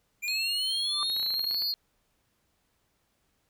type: linear sweep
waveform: square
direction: up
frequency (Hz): 2362 to 4727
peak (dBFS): -31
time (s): 0.22-1.73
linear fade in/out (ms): 20
type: tone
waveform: sine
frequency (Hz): 4275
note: C8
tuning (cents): +36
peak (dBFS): -29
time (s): 0.28-1.74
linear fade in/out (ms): 0
type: tone with exponential growth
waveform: sine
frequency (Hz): 1174.7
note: D6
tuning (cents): 0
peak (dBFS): -28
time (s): 0.85-1.03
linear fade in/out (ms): 0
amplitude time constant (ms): 39
type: clicks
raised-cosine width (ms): 0.3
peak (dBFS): -28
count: 12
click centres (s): 1.099 / 1.165 / 1.198 / 1.229 / 1.263 / 1.305 / 1.341 / 1.394 / 1.443 / 1.511 / 1.545 / 1.621
effects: pink hiss -73 dBFS RMS until 3.49 s